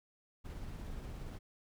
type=noise with tremolo; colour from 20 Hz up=brown; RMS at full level=-43 dBFS; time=0.44-1.39 s; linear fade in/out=20 ms; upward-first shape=triangle; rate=17 Hz; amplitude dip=25%; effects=none